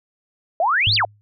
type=exponential two-way sweep; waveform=sine; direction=up then down; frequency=622.3 to 4894 to 622.3 Hz; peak=-15 dBFS; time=0.6-1.05 s; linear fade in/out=2 ms; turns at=0.95 s
type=tone with exponential decay; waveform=sine; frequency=103.83 Hz; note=G#2; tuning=in tune; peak=-17 dBFS; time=0.87-1.21 s; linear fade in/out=0 ms; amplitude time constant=72 ms
effects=none